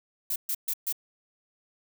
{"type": "noise bursts", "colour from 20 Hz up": "violet", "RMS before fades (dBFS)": -29, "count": 4, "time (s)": [0.3, 0.926], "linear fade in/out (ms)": 5, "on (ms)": 59, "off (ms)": 130, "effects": []}